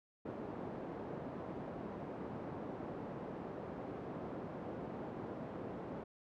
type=band-pass noise; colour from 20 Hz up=pink; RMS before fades=-45 dBFS; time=0.25-6.04 s; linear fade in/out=10 ms; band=170 to 730 Hz; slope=12 dB/octave; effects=none